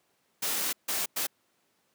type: noise bursts at uneven times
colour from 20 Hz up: white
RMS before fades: -30 dBFS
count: 3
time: 0.42-0.73 / 0.88-1.06 / 1.16-1.27 s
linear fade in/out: 10 ms
effects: pink hiss -71 dBFS RMS until 1.94 s + high-pass 200 Hz 12 dB/octave